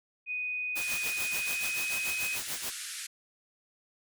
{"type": "tone with pitch glide", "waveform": "sine", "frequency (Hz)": [2489, 2521], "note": ["D#7", "D#7"], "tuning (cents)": [0, 22], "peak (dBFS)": -31, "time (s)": [0.26, 2.39], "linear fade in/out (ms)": 50, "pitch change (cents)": 22, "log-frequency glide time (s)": [1.24, 1.88]}
{"type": "noise with tremolo", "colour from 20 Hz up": "white", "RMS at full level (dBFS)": -35, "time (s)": [0.75, 2.71], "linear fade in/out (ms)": 20, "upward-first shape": "sine", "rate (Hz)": 6.9, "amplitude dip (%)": 90}
{"type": "band-pass noise", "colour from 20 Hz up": "white", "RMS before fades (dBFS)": -40, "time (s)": [0.81, 3.07], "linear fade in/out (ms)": 10, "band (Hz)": [1400, 11000], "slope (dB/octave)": 48}
{"effects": []}